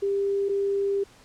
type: tone pair in turn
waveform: sine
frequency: 397.6 / 397.6 Hz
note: G4 / G4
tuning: +25 / +25 cents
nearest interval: unison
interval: 0 cents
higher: neither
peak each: -22 dBFS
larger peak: neither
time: 0.02-0.49 / 0.49-1.04 s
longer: second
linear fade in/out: 10 ms
effects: pink hiss -54 dBFS RMS until 1.24 s + low-pass 9000 Hz 12 dB/octave